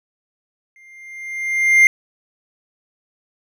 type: tone with exponential growth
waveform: triangle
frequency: 2100 Hz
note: C7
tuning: 6 cents sharp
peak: -4 dBFS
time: 0.76-1.87 s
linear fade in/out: 1 ms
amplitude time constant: 240 ms
effects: none